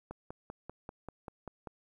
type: click train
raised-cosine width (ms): 1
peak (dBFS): -28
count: 9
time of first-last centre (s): 0.11-1.673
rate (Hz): 5.12
effects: 11-bit